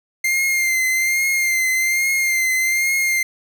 45% pulse tone with vibrato, 2100 Hz, C7, 6 cents sharp, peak -16 dBFS, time 0.24-3.23 s, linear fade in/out 5 ms, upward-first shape triangle, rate 1.2 Hz, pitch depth 46 cents each way, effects none

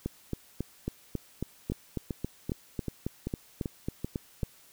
two click trains, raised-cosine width 3 ms, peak -18 / -19 dBFS, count 17 / 8, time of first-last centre 0.06-4.432 / 1.72-4.433 s, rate 3.66 / 2.58 Hz, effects white hiss -58 dBFS RMS until 4.72 s

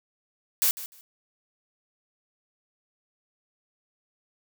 blue noise with echo, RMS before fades -22 dBFS, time 0.62-0.71 s, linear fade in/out 0 ms, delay 150 ms, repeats 2, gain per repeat -15 dB, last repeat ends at 1.01 s, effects none

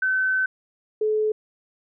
sine tone pair in turn, 1525 / 429.9 Hz, G6 / A4, -48 / -40 cents, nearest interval octave + minor seventh, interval 2192 cents, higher first, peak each -19 dBFS, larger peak neither, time 0.02-0.46 / 1.01-1.32 s, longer first, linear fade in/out 5 ms, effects none

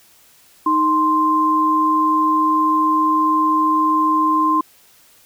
sine tone pair together, 311.1 / 1046.4 Hz, D#4 / C6, 0 / 0 cents, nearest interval octave + major sixth, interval 2100 cents, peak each -19 / -14 dBFS, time 0.66-4.61 s, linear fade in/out 5 ms, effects white hiss -51 dBFS RMS until 5.25 s

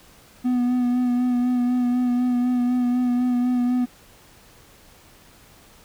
triangle tone with vibrato, 246.9 Hz, B3, in tune, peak -16 dBFS, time 0.44-3.86 s, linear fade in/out 20 ms, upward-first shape sine, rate 4 Hz, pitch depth 24 cents each way, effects pink hiss -51 dBFS RMS until 5.84 s

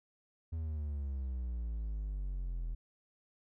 triangle exponential sweep, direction down, 82.41 to 40.43 Hz, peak -33 dBFS, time 0.52-2.75 s, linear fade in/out 10 ms, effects none

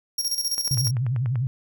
sawtooth tone with tremolo, 5588 Hz, F8, in tune, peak -19 dBFS, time 0.18-0.91 s, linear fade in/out 5 ms, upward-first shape square, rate 15 Hz, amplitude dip 65%
click train, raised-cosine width 0.5 ms, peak -24 dBFS, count 9, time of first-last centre 0.58-1.357 s, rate 10.3 Hz
sine tone with vibrato, 124.2 Hz, B2, 10 cents sharp, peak -21 dBFS, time 0.71-1.47 s, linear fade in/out 0 ms, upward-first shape sine, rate 10 Hz, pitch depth 180 cents each way
effects none

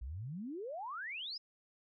sine exponential sweep, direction up, 55.3 to 5274 Hz, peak -40 dBFS, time 0.01-1.38 s, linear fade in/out 10 ms, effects none

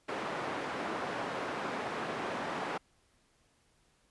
white band-pass noise, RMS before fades -37 dBFS, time 0.08-2.78 s, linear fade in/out 10 ms, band 190 to 1200 Hz, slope 12 dB/octave, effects pink hiss -70 dBFS RMS until 4.1 s + resampled to 24000 Hz

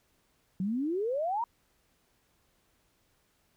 sine exponential sweep, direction up, 179.3 to 974 Hz, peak -28 dBFS, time 0.6-1.44 s, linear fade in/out 2 ms, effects pink hiss -71 dBFS RMS until 3.56 s

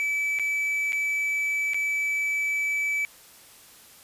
triangle tone with dropouts, 2303 Hz, D7, 34 cents flat, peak -22 dBFS, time 0-3.05 s, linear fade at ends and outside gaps 0 ms, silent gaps 0.388-0.396 / 0.922-0.93 / 1.735-1.744 s, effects white hiss -51 dBFS RMS until 4.03 s + resampled to 32000 Hz

